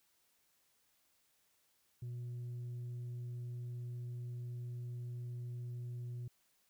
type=tone; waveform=sine; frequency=121.5 Hz; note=B2; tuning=28 cents flat; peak=-38 dBFS; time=2.02-6.28 s; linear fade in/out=5 ms; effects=tanh soft clip ceiling -40 dBFS + white hiss -75 dBFS RMS until 6.69 s